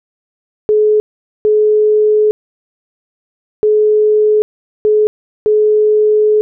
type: tone bursts at uneven times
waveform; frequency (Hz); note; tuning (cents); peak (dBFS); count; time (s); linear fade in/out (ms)
sine; 425.7; G#4; +43; -7; 5; 0.69-1 / 1.45-2.31 / 3.63-4.42 / 4.85-5.07 / 5.46-6.41; 0
effects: none